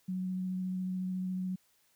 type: tone with vibrato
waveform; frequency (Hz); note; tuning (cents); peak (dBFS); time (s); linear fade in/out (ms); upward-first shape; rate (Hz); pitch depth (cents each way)
sine; 185; F#3; 0; -32; 0.08-1.56; 10; sine; 14; 11
effects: white hiss -70 dBFS RMS until 1.95 s